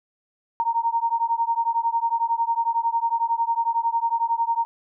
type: beating tone pair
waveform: sine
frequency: 920 / 931 Hz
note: A#5 / A#5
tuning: -23 / -2 cents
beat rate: 11 Hz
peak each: -23 dBFS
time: 0.6-4.65 s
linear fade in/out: 0 ms
effects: none